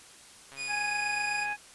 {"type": "click train", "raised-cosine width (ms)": 0.3, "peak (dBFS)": -32, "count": 139, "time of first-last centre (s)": [0.52, 1.527], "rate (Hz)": 137}
{"type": "tone", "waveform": "sawtooth", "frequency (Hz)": 2464, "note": "D#7", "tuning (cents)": -17, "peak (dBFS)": -30, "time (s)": [0.56, 1.47], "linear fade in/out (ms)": 50}
{"type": "harmonic tone", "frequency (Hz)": 830.6, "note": "G#5", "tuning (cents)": 0, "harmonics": [1, 2, 3], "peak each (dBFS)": [-34, -34, -34], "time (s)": [0.67, 1.57], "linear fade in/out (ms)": 50}
{"effects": ["white hiss -52 dBFS RMS until 1.74 s", "resampled to 24000 Hz"]}